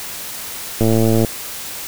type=click train; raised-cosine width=2 ms; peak=-3 dBFS; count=50; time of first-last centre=0.81-1.248 s; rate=112 Hz; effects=white hiss -29 dBFS RMS until 1.87 s